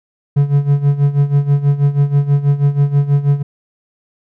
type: tone with tremolo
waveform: triangle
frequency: 142.5 Hz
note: C#3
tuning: 48 cents sharp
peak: -5 dBFS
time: 0.36-3.43 s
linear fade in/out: 10 ms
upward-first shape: sine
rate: 6.2 Hz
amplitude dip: 80%
effects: none